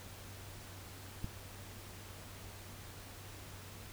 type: click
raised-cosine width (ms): 5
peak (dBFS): -27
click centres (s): 1.244
effects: added 96 Hz sine -52 dBFS peak until 3.92 s + pink hiss -52 dBFS RMS until 3.92 s